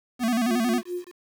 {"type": "tone with vibrato", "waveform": "square", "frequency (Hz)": 235.7, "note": "A#3", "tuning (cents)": 19, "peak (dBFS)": -22, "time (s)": [0.19, 0.82], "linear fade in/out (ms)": 50, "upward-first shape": "square", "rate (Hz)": 11, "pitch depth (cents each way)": 88}
{"type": "tone with tremolo", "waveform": "sine", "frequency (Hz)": 355.8, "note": "F4", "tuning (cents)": 32, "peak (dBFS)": -26, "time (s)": [0.47, 1.12], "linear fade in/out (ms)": 50, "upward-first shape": "sine", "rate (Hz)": 4.7, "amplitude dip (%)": 95}
{"effects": ["8-bit"]}